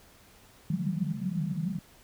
white band-pass noise, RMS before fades -31 dBFS, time 0.7-1.79 s, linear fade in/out 5 ms, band 150 to 200 Hz, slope 96 dB/octave, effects pink hiss -57 dBFS RMS until 2.03 s

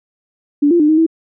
sine tone with pitch steps, 289.8 / 344.7 / 300 / 313.2 / 325.2 Hz, D4 / F4 / D4 / D#4 / E4, -23 / -23 / +37 / +11 / -23 cents, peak -8 dBFS, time 0.62-1.065 s, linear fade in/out 10 ms, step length 89 ms, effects none

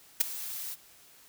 blue noise with ADSR envelope, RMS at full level -20 dBFS, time 0.2-0.76 s, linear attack 11 ms, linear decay 9 ms, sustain -18 dB, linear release 33 ms, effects white hiss -57 dBFS RMS until 1.28 s

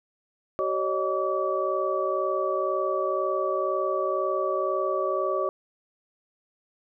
sine tone cluster, 380.5 / 551 / 613 / 1147 Hz, F#4 / C#5 / D#5 / D6, +48 / -11 / -26 / -41 cents, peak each -29 dBFS, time 0.59-5.49 s, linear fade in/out 0 ms, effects none

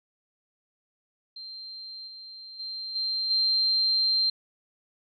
sine tone with level steps, 4154 Hz, C8, 13 cents flat, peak -38 / -41 / -33 / -26 / -21 dBFS, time 1.36-4.3 s, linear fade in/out 5 ms, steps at 2.07 / 2.59 / 2.95 / 3.3 s, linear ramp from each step 10 ms, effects none

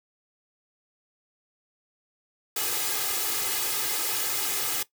white noise with comb filter, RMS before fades -28 dBFS, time 2.56-4.83 s, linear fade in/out 5 ms, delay 2.4 ms, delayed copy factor +0.85, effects noise-tail reverb RT60 0.1 s tail -17 dB re dry + high-pass 150 Hz 12 dB/octave

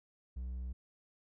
sine tone with hard clipping, 62.7 Hz, B1, 27 cents sharp, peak -39 dBFS, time 0.36-0.73 s, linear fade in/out 10 ms, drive 3 dB, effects none

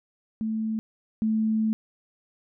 sine tone pair in turn, 220 / 219.1 Hz, A3 / A3, 0 / -7 cents, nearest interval unison, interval 7 cents, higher first, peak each -25 / -21 dBFS, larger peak second, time 0.41-0.79 / 1.22-1.73 s, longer second, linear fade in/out 0 ms, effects none

